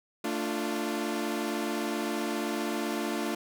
sawtooth chord, D minor, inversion second, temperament equal with one note detuned, 223.6 / 293.7 / 349.2 Hz, A3 / D4 / F4, +28 / 0 / 0 cents, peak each -30 dBFS, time 0.24-3.35 s, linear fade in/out 5 ms, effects none

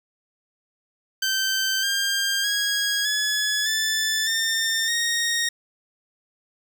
15% pulse tone with pitch steps, 1551 / 1599.2 / 1648.9 / 1700.2 / 1753 / 1807.5 / 1863.7 Hz, G6 / G6 / G#6 / G#6 / A6 / A6 / A#6, -19 / +34 / -13 / +40 / -7 / +46 / -1 cents, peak -15 dBFS, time 1.22-5.49 s, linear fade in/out 5 ms, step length 610 ms, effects none

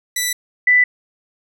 10% pulse / sine tone pair in turn, 1975.5 / 1986.7 Hz, B6 / B6, 0 / +10 cents, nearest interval unison, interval 10 cents, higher second, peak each -9 dBFS, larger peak neither, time 0.16-0.33 / 0.67-0.84 s, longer neither, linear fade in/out 5 ms, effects none

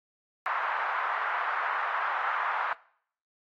white band-pass noise, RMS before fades -30 dBFS, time 0.46-2.73 s, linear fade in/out 0 ms, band 840 to 1500 Hz, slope 24 dB/octave, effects noise-tail reverb RT60 0.6 s tail -21 dB re dry + AAC 48 kbps

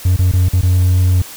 triangle tone with dropouts, 90.8 Hz, F#2, 32 cents flat, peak -6 dBFS, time 0.05-1.22 s, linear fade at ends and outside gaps 5 ms, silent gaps 0.164-0.189 / 0.316-0.334 / 0.487-0.532 / 0.612-0.63 s, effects tanh soft clip ceiling -2 dBFS + white hiss -33 dBFS RMS until 1.36 s

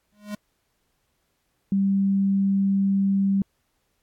square tone with exponential growth, 207.7 Hz, G#3, in tune, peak -27 dBFS, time 0.12-0.35 s, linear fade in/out 5 ms, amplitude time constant 48 ms
sine tone, 196 Hz, G3, in tune, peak -18 dBFS, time 1.72-3.42 s, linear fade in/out 2 ms
effects pink hiss -72 dBFS RMS until 4.02 s + AAC 64 kbps

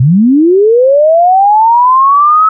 sine linear sweep, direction up, 116.54 to 1298 Hz, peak -3 dBFS, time 0-2.49 s, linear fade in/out 5 ms, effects none

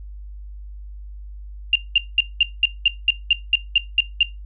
sine tone bursts, 2794 Hz, F7, in tune, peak -10 dBFS, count 12, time 1.73-4.23 s, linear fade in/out 2 ms, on 25 ms, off 200 ms, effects noise-tail reverb RT60 0.2 s tail -18 dB re dry + added 50 Hz sine -33 dBFS peak until 4.45 s

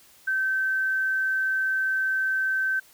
sine tone, 1545 Hz, G6, 26 cents flat, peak -22 dBFS, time 0.27-2.8 s, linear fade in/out 10 ms, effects white hiss -55 dBFS RMS until 2.93 s

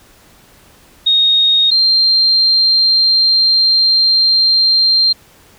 sine tone pair in turn, 3727 / 4172 Hz, A#7 / C8, -1 / -6 cents, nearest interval major second, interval 195 cents, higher second, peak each -8 dBFS, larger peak neither, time 1.06-1.71 / 1.71-5.13 s, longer second, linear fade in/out 10 ms, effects pink hiss -46 dBFS RMS until 5.58 s

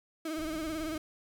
35% pulse tone with vibrato, 315.6 Hz, D#4, 25 cents sharp, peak -32 dBFS, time 0.25-0.98 s, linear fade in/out 5 ms, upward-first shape sine, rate 18 Hz, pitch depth 66 cents each way
brown noise with tremolo, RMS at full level -45 dBFS, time 0.37-0.97 s, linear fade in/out 2 ms, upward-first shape triangle, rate 7.2 Hz, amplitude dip 40%
effects none

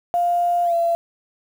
sine tone with pitch glide, 699 to 678.7 Hz, F5 to F5, +1 to -50 cents, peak -16 dBFS, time 0.14-0.95 s, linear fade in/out 0 ms, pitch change -51 cents, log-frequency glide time 0.64-0.74 s, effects 7-bit

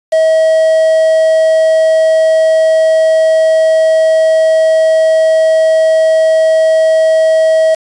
triangle tone with quantisation, 640 Hz, D#5, 49 cents sharp, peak -4 dBFS, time 0.12-7.75 s, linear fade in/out 10 ms, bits 4, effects resampled to 22050 Hz

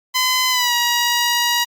10% pulse tone with pitch glide, 1019 to 956.3 Hz, C6 to A#5, -46 to +44 cents, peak -7 dBFS, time 0.14-1.65 s, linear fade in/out 20 ms, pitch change -110 cents, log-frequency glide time 0.5-0.73 s, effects Opus 48 kbps

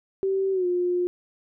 sine tone with pitch glide, 386.1 to 356.1 Hz, G4 to F4, -26 to +34 cents, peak -21 dBFS, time 0.23-1.07 s, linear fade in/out 0 ms, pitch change -140 cents, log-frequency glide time 0.52-0.66 s, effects none

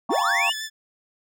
triangle linear sweep, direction up, 168.1 to 3051 Hz, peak -19 dBFS, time 0.09-0.53 s, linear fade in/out 20 ms
sine chord, G half-diminished seventh, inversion third, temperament equal, 698.5 / 784 / 932.3 / 1108.7 Hz, F5 / G5 / Bb5 / Db6, 0 / 0 / 0 / 0 cents, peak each -29 dBFS, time 0.09-0.5 s, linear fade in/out 5 ms
15% pulse tone with vibrato, 1747 Hz, A6, 13 cents flat, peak -23 dBFS, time 0.1-0.7 s, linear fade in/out 50 ms, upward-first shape square, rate 7.9 Hz, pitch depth 16 cents each way
effects none

